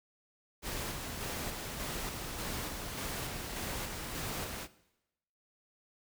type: noise with tremolo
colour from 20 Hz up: pink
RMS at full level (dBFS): -38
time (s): 0.62-4.68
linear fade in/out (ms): 50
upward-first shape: square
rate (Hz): 1.7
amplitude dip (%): 30
effects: noise-tail reverb RT60 0.9 s tail -18 dB re dry